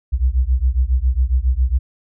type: beating tone pair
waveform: sine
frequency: 60.1 / 67.4 Hz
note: B1 / C#2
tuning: -46 / -48 cents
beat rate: 7.3 Hz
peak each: -16 / -17 dBFS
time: 0.12-1.79 s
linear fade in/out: 20 ms
effects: none